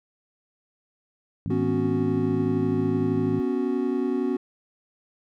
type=harmonic tone; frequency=53 Hz; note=G#1; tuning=36 cents sharp; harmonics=2 / 3 / 4 / 5; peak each=-30 / -29 / -35 / -36 dBFS; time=1.46-3.4 s; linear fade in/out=0 ms
type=chord; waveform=triangle; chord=B suspended second; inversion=none; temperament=just; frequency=246.9 / 277.8 / 370.4 Hz; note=B3 / C#4 / F#4; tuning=0 / +4 / +2 cents; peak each=-25 dBFS; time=1.5-4.37 s; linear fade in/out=5 ms
effects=none